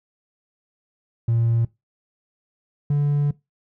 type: tone pair in turn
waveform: triangle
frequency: 115.8 / 144.85 Hz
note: A#2 / D3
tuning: -11 / -24 cents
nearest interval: major third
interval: 387 cents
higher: second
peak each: -14 dBFS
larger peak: neither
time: 1.28-1.65 / 2.9-3.31 s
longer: second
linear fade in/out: 5 ms
effects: noise-tail reverb RT60 0.2 s tail -22 dB re dry + tanh soft clip ceiling -11 dBFS